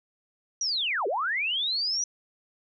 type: linear two-way sweep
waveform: sine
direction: down then up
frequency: 5920 to 361.4 to 5920 Hz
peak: -25 dBFS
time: 0.61-2.04 s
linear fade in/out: 2 ms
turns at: 1.07 s
effects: none